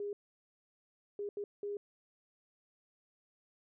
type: tone bursts at uneven times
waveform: sine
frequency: 408.2 Hz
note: G#4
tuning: 30 cents flat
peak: -36 dBFS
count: 4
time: 0-0.13 / 1.19-1.29 / 1.37-1.44 / 1.63-1.77 s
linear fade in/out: 2 ms
effects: none